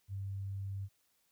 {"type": "tone", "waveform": "sine", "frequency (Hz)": 98, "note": "G2", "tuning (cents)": 0, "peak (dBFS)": -37, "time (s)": [0.08, 0.89], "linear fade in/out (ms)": 50, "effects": ["white hiss -75 dBFS RMS until 1.31 s"]}